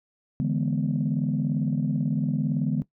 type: chord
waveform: sine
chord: E dominant seventh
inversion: third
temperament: equal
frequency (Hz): 146.83 / 164.81 / 207.7 / 246.9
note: D3 / E3 / G#3 / B3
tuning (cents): 0 / 0 / 0 / 0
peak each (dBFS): -25 / -29 / -28 / -28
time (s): 0.4-2.82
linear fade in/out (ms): 0
effects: noise-tail reverb RT60 0.1 s tail -18 dB re dry + tanh soft clip ceiling -15 dBFS